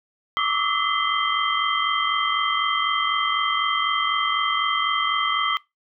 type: tone cluster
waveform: sine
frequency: 1142 / 1186 / 1294 / 2041 / 3150 Hz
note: D6 / D6 / E6 / C7 / G7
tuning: -49 / +17 / -32 / -44 / +8 cents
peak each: -26 dBFS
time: 0.37-5.57 s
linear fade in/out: 0 ms
effects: noise-tail reverb RT60 0.2 s tail -22 dB re dry